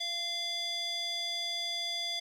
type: tone with band-pass filter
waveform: square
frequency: 689 Hz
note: F5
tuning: 24 cents flat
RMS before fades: -35 dBFS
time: 0-2.2 s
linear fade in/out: 10 ms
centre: 4000 Hz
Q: 6.5
effects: 11-bit

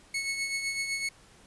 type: tone with tremolo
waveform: sawtooth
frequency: 2200 Hz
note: C#7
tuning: 14 cents flat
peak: -24 dBFS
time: 0.14-1.09 s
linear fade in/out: 5 ms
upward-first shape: triangle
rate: 7.9 Hz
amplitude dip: 55%
effects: pink hiss -57 dBFS RMS until 1.46 s + resampled to 24000 Hz

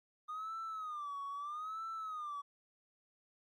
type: tone with vibrato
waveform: triangle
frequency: 1220 Hz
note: D#6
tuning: 34 cents flat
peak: -37 dBFS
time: 0.28-2.42 s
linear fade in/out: 20 ms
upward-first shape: sine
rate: 0.78 Hz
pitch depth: 150 cents each way
effects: tanh soft clip ceiling -36 dBFS + Opus 48 kbps

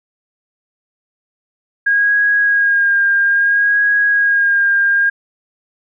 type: tone with vibrato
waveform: sine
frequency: 1629 Hz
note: G#6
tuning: 34 cents flat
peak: -10 dBFS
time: 1.86-5.1 s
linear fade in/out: 10 ms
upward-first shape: sine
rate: 0.6 Hz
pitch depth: 26 cents each way
effects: none

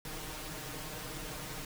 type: noise with comb filter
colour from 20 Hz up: pink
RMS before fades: -42 dBFS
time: 0.05-1.65 s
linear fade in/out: 2 ms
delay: 6.5 ms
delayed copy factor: +0.8
effects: none

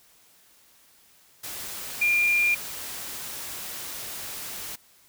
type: tone in noise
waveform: sine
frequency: 2400 Hz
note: D7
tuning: 37 cents sharp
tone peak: -19 dBFS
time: 2.01-2.55 s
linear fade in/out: 10 ms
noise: white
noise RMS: -36 dBFS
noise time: 1.43-4.76 s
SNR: +14 dB
effects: white hiss -58 dBFS RMS until 5.08 s

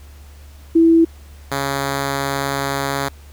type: tone pair in turn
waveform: sine / 5% pulse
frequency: 329.7 / 138.62 Hz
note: E4 / C#3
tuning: 0 / 0 cents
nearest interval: octave + minor third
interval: 1500 cents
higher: first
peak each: -8 dBFS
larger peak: neither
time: 0.75-1.05 / 1.51-3.09 s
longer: second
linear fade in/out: 10 ms
effects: added 72 Hz sine -38 dBFS peak until 3.32 s + pink hiss -49 dBFS RMS until 3.32 s

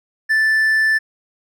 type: tone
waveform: triangle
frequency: 1760 Hz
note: A6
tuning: in tune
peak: -11 dBFS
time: 0.29-0.99 s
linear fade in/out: 20 ms
effects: none

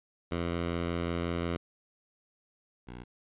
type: tone pair in turn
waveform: 10% pulse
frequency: 85.6 / 60.83 Hz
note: F2 / B1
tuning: -34 / -26 cents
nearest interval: tritone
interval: 592 cents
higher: first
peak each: -22 / -34 dBFS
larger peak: first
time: 0.31-1.57 / 2.87-3.04 s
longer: first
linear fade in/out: 10 ms
effects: resampled to 8000 Hz

